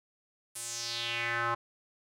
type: tone with band-pass filter sweep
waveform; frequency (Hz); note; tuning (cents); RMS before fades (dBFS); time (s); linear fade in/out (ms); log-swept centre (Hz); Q
square; 117.6; A#2; +16; -34; 0.55-1.55; 10; 9900 to 1100; 3.3
effects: none